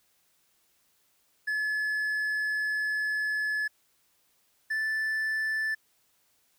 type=tone pair in turn; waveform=triangle; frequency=1715 / 1756.1 Hz; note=A6 / A6; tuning=-45 / -4 cents; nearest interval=unison; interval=41 cents; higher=second; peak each=-25 dBFS; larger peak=neither; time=1.47-3.68 / 4.7-5.75 s; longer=first; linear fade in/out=10 ms; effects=white hiss -69 dBFS RMS until 6.58 s